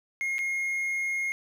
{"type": "tone with dropouts", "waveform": "triangle", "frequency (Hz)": 2146, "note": "C7", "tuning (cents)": 43, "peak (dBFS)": -25, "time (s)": [0.21, 1.32], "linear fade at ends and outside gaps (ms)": 0, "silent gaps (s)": [0.383, 0.39], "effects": []}